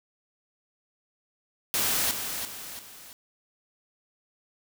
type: noise with echo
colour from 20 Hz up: white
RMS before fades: -26 dBFS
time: 1.74-2.11 s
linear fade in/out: 0 ms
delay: 340 ms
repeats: 3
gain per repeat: -7 dB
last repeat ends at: 3.13 s
effects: none